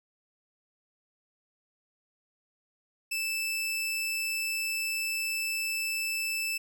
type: tone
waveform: sawtooth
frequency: 2637 Hz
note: E7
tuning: in tune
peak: -26 dBFS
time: 3.11-6.58 s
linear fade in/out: 10 ms
effects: none